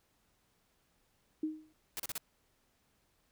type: tone with exponential decay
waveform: sine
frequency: 311.1 Hz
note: D#4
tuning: in tune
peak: -29 dBFS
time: 1.43-1.73 s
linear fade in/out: 5 ms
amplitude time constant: 64 ms
type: noise bursts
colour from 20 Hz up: white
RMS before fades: -39 dBFS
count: 4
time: 1.97-2.179 s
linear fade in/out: 0 ms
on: 26 ms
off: 35 ms
effects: pink hiss -74 dBFS RMS until 3.31 s